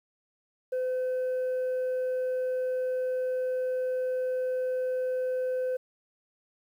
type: tone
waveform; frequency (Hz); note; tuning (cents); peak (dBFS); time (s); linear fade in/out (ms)
sine; 510; C5; -44; -24; 0.72-5.77; 10
effects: tanh soft clip ceiling -26 dBFS + 10-bit